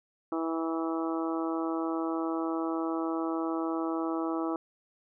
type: harmonic tone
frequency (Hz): 163.3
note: E3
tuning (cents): -16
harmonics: 2 / 3 / 4 / 5 / 6 / 7 / 8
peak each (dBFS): -30 / -39 / -39 / -40 / -43 / -40 / -41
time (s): 0.32-4.56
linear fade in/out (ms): 2
effects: none